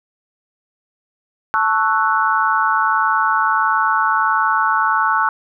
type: chord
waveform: sine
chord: F# minor seventh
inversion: first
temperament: equal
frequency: 880 / 1108.7 / 1318.5 / 1480 Hz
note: A5 / C#6 / E6 / F#6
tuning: 0 / 0 / 0 / 0 cents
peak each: -19 dBFS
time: 1.54-5.29 s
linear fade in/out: 0 ms
effects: none